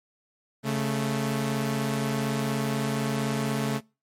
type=tone pair together; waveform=sawtooth; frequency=138.1 / 219.2 Hz; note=C#3 / A3; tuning=-6 / -6 cents; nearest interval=minor sixth; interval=800 cents; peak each=-24 dBFS; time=0.63-3.81 s; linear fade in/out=50 ms; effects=noise-tail reverb RT60 0.3 s tail -24 dB re dry + MP3 64 kbps